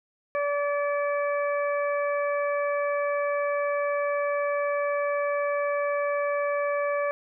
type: harmonic tone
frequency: 576 Hz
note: D5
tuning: 34 cents flat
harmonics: 1 / 2 / 3 / 4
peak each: -25 / -31 / -35 / -37 dBFS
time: 0.35-7.11 s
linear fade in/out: 0 ms
effects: none